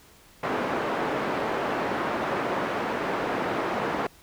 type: band-pass noise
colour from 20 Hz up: pink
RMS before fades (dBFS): -28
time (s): 0.43-4.07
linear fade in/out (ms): 5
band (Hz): 300 to 1500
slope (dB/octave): 12
effects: pink hiss -54 dBFS RMS until 4.22 s